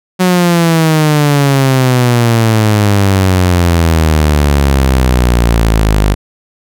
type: exponential sweep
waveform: sawtooth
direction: down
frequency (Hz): 185 to 50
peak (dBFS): -3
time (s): 0.19-6.15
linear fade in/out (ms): 20
effects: none